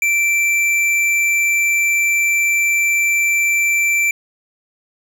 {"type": "tone with tanh clipping", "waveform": "sine", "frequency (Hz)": 2342, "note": "D7", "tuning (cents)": -5, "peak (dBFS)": -15, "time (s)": [0.02, 4.11], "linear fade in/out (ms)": 2, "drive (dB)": 13, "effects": []}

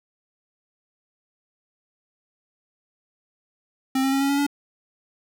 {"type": "tone with pitch steps", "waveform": "square", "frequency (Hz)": [264.6, 268.6, 272.7, 276.8, 281, 285.2], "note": ["C4", "C4", "C#4", "C#4", "C#4", "C#4"], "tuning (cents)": [20, 46, -28, -2, 24, 49], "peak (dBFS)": -20, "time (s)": [3.95, 4.466], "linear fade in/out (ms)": 5, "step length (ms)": 86, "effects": []}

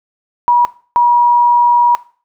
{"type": "tone pair in turn", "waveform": "sine", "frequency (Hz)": [964, 960.4], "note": ["B5", "B5"], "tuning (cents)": [-42, -49], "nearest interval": "unison", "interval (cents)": 7, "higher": "first", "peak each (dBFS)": -6, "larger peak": "neither", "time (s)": [[0.48, 0.65], [0.96, 1.95]], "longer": "second", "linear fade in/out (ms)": 0, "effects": ["noise-tail reverb RT60 0.4 s tail -18 dB re dry"]}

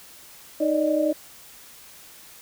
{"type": "tone cluster", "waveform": "sine", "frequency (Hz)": [309.7, 580, 612], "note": ["D#4", "D5", "D#5"], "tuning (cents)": [-8, -22, -29], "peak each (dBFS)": [-23, -24, -24], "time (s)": [0.6, 1.13], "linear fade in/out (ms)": 10, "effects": ["white hiss -47 dBFS RMS until 2.41 s"]}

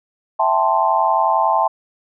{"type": "chord", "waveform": "sine", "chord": "A minor seventh", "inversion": "second", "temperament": "equal with one note detuned", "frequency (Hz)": [659.3, 789, 880, 1046.5], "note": ["E5", "G5", "A5", "C6"], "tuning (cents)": [0, 11, 0, 0], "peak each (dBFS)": [-20, -20, -17, -19], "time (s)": [0.39, 1.68], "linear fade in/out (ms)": 10, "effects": []}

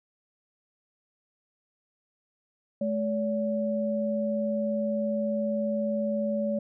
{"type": "tone pair together", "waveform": "sine", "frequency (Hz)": [214.3, 571], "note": ["A3", "D5"], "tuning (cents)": [-45, -49], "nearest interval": "octave + perfect fourth", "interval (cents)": 1696, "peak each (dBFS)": -28, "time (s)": [2.81, 6.59], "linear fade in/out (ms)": 5, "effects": []}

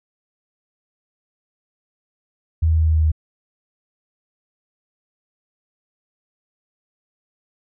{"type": "tone with pitch steps", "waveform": "sine", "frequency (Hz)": [80.7, 80.19, 79.68, 79.18, 78.67, 78.18], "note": ["E2", "E2", "D#2", "D#2", "D#2", "D#2"], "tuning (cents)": [-36, -47, 42, 31, 20, 9], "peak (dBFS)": -13, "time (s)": [2.62, 3.118], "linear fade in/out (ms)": 10, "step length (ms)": 83, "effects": []}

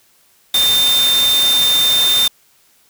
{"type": "tone in noise", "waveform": "sine", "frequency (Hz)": 3600, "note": "A7", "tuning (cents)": 39, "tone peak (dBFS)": -11, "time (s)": [0.54, 2.28], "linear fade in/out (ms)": 5, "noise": "white", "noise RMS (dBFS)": -20, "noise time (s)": [0.54, 2.28], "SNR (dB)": 6, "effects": ["white hiss -54 dBFS RMS until 2.89 s"]}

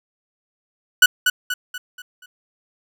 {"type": "tone with echo", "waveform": "30% pulse", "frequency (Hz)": 1480, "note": "F#6", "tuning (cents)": 0, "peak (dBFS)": -4, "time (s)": [1.02, 1.06], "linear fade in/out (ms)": 5, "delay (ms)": 240, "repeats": 5, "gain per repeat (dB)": -7, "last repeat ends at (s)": 2.26, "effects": []}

